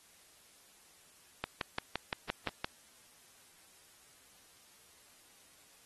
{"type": "click train", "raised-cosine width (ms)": 0.3, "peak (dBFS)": -17, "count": 8, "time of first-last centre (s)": [1.44, 2.645], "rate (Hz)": 5.81, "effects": ["white hiss -62 dBFS RMS until 5.85 s", "AAC 32 kbps"]}